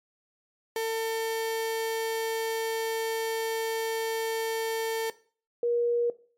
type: tone pair in turn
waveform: 35% pulse / sine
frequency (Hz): 450 / 475.8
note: A4 / A#4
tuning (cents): +39 / +35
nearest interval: minor second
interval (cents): 96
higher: second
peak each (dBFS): -25 / -23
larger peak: second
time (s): 0.76-5.1 / 5.63-6.1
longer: first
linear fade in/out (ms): 2
effects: noise-tail reverb RT60 0.4 s tail -17 dB re dry + MP3 64 kbps